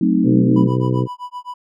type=chord; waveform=sine; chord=F# diminished seventh; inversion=none; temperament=equal; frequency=185 / 220 / 261.6 / 311.1 Hz; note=F#3 / A3 / C4 / Eb4; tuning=0 / 0 / 0 / 0 cents; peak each=-18 dBFS; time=0.01-0.67 s; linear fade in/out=5 ms
type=harmonic tone; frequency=63.1 Hz; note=B1; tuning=38 cents sharp; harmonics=2 / 3 / 4 / 5 / 6 / 7 / 8; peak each=-17 / -24 / -27 / -23 / -25 / -28 / -29 dBFS; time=0.23-1.08 s; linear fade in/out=50 ms
type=tone with tremolo; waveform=triangle; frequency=987.8 Hz; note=B5; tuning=in tune; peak=-23 dBFS; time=0.56-1.54 s; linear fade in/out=5 ms; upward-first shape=sine; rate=7.7 Hz; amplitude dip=100%
effects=none